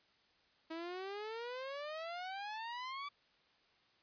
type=exponential sweep; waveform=sawtooth; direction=up; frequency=319.1 to 1163 Hz; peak=-38 dBFS; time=0.7-3.09 s; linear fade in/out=10 ms; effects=white hiss -71 dBFS RMS until 4.02 s + resampled to 11025 Hz